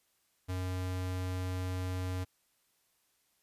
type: tone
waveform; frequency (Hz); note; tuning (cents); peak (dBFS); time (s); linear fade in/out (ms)
square; 92; F#2; -9; -34; 0.48-2.25; 20
effects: white hiss -74 dBFS RMS until 3.42 s + resampled to 32000 Hz